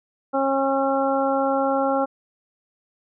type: harmonic tone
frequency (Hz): 271.6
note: C#4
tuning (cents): -35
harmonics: 1 / 2 / 3 / 4 / 5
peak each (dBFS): -25 / -22 / -24 / -31 / -28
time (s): 0.33-2.06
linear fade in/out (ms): 20
effects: none